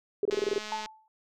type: tone bursts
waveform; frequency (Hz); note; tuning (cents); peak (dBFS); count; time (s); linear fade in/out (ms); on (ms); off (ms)
sine; 407.5; G#4; -33; -23; 8; 0.23-0.582; 2; 23; 24
type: click train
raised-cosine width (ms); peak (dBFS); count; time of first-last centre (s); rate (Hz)
0.2; -22; 118; 0.31-0.859; 213
type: tone with exponential decay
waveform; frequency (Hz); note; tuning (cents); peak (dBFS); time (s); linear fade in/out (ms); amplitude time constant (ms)
sine; 873; A5; -14; -27; 0.72-1.08; 1; 77
effects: none